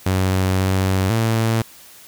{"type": "tone with pitch steps", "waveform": "sawtooth", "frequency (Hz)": [94, 94.8, 112.8], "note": ["F#2", "F#2", "A2"], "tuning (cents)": [28, 43, 44], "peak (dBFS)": -12, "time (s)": [0.06, 1.62], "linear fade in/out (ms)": 5, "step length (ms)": 520, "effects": ["white hiss -44 dBFS RMS until 2.07 s"]}